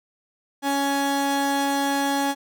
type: tone pair together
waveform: 35% pulse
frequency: 279 / 836 Hz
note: C#4 / G#5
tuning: +11 / +11 cents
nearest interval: octave + perfect fifth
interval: 1900 cents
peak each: -22 dBFS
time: 0.62-2.35 s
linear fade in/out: 50 ms
effects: none